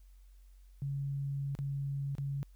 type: tone with dropouts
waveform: sine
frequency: 139.3 Hz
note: C#3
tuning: 9 cents sharp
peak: -33 dBFS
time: 0.82-2.43 s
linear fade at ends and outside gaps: 0 ms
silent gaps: 1.551-1.589 / 2.152-2.183 s
effects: added 46 Hz sine -54 dBFS peak until 2.55 s + white hiss -74 dBFS RMS until 2.55 s